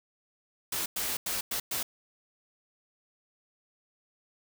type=noise bursts at uneven times; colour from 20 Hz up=white; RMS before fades=-32 dBFS; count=5; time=0.72-0.86 / 0.96-1.17 / 1.26-1.41 / 1.51-1.6 / 1.71-1.83 s; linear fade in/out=5 ms; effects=none